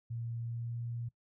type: tone with pitch glide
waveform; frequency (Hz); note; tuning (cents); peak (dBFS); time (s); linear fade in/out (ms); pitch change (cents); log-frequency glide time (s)
sine; 116.6 to 118.09; A#2 to A#2; +1 to +23; -36; 0.1-1.09; 10; +22; 0.39-0.8
effects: noise-tail reverb RT60 0.1 s tail -21 dB re dry